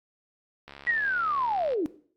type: click train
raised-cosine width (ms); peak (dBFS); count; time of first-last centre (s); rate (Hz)
0.3; -27; 75; 0.68-1.734; 70.2
type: linear sweep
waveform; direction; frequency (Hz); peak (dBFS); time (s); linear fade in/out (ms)
sine; down; 1944 to 280.5; -24; 0.87-1.86; 0
effects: noise-tail reverb RT60 0.5 s tail -17 dB re dry + AAC 64 kbps